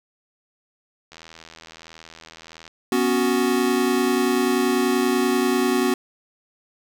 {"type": "click train", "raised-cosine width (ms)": 0.2, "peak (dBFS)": -24, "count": 128, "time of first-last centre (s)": [1.12, 2.678], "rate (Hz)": 81.5}
{"type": "chord", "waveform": "square", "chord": "B suspended second", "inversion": "none", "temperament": "equal", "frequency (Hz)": [246.9, 277.2, 370], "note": ["B3", "C#4", "F#4"], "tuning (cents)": [0, 0, 0], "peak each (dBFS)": [-23, -25, -22], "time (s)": [2.92, 5.94], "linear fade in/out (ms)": 2}
{"effects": []}